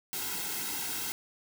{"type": "noise with comb filter", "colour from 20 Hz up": "white", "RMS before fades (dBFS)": -35, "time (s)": [0.13, 1.12], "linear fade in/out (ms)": 0, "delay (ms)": 1.7, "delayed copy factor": -0.75, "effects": []}